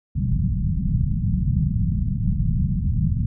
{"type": "low-pass noise", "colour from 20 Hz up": "white", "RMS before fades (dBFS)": -21, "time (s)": [0.15, 3.26], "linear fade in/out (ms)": 5, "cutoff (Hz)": 190, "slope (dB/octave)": 48, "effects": []}